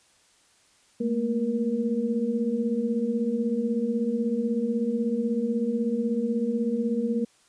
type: tone cluster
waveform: sine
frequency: 217.2 / 233.4 / 473.8 Hz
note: A3 / A#3 / A#4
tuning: -22 / +2 / +28 cents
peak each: -29 / -26 / -29 dBFS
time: 1-7.25 s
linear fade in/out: 10 ms
effects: white hiss -61 dBFS RMS until 7.48 s + resampled to 22050 Hz